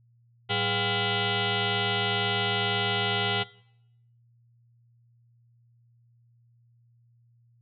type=tone with frequency modulation; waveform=sine; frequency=1400 Hz; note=F6; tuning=4 cents sharp; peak=-24 dBFS; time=0.49-3.44 s; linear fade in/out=20 ms; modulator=302 Hz; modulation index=6.9; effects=noise-tail reverb RT60 0.8 s tail -22 dB re dry + added 118 Hz sine -59 dBFS peak until 7.61 s